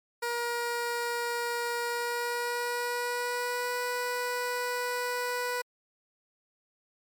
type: tone with pitch glide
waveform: 15% pulse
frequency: 475 to 491.8 Hz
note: A#4 to B4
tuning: +33 to -7 cents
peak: -23 dBFS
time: 0.22-5.62 s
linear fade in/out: 10 ms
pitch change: +60 cents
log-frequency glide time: 1.82-3.79 s
effects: MP3 96 kbps